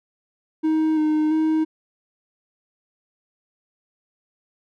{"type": "tone with pitch steps", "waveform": "triangle", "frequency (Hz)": [314.6, 307.7, 315], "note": ["D#4", "D#4", "D#4"], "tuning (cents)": [19, -19, 21], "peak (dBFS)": -15, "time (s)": [0.63, 1.65], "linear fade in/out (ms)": 20, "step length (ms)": 340, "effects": []}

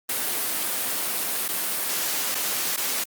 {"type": "noise with dropouts", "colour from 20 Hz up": "white", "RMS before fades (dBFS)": -26, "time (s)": [0.09, 3.04], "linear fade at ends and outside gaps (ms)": 5, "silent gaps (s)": [[1.481, 1.487], [2.347, 2.351], [2.764, 2.774]], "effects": ["high-pass 200 Hz 12 dB/octave", "Opus 32 kbps"]}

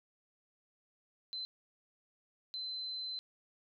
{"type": "tone bursts at uneven times", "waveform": "sine", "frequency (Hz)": 4060, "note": "B7", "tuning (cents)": 47, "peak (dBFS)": -38, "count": 2, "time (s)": [[1.33, 1.45], [2.54, 3.19]], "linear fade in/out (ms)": 0, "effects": []}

